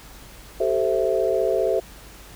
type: chord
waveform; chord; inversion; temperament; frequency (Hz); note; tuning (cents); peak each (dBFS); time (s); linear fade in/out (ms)
sine; A minor seventh; third; equal with one note detuned; 385 / 440 / 523.3 / 659.3; G4 / A4 / C5 / E5; -31 / 0 / 0 / 0; -24; 0.6-1.8; 5
effects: added 50 Hz sine -46 dBFS peak until 2.35 s + pink hiss -45 dBFS RMS until 2.35 s